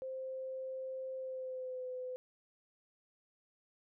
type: tone with pitch glide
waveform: sine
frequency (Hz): 523.3 to 506.9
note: C5 to B4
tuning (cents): 0 to +45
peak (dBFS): -39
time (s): 0.02-2.16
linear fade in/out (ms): 0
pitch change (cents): -55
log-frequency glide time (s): 1.16-1.87
effects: none